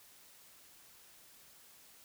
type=silence; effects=white hiss -60 dBFS RMS until 2.04 s